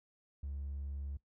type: tone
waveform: triangle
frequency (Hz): 70.1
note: C#2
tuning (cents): +20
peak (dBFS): -36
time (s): 0.43-1.17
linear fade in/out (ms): 5
effects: noise-tail reverb RT60 0.1 s tail -19 dB re dry + tanh soft clip ceiling -33 dBFS